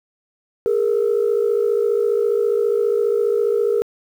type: tone pair together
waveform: sine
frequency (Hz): 411.4 / 466.2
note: G#4 / A#4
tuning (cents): -16 / 0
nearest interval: major second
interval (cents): 216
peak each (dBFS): -17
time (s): 0.66-3.82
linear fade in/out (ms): 0
effects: tanh soft clip ceiling -10 dBFS + 8-bit